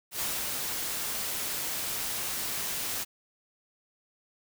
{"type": "noise with ADSR envelope", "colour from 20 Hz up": "white", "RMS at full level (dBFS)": -31, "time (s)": [0.11, 3.05], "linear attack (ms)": 95, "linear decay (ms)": 220, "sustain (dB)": -2, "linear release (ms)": 28, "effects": []}